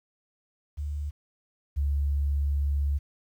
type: tone pair in turn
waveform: sine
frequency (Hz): 73.42 / 71.12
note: D2 / C#2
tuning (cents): 0 / +45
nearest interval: minor second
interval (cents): 55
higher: first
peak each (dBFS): -29 / -23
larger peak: second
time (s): 0.77-1.11 / 1.76-2.99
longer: second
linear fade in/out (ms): 20
effects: 10-bit